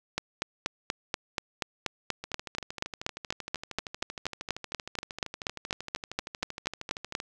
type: two click trains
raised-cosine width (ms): 0.2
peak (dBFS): -20 / -11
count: 65 / 30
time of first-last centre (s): 2.24-7.201 / 0.18-7.151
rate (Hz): 12.9 / 4.16
effects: none